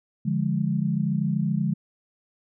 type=chord; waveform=sine; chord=D diminished; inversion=none; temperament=equal; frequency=146.83 / 174.61 / 207.7 Hz; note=D3 / F3 / Ab3; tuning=0 / 0 / 0 cents; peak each=-26 dBFS; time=0.25-1.74 s; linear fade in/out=10 ms; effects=none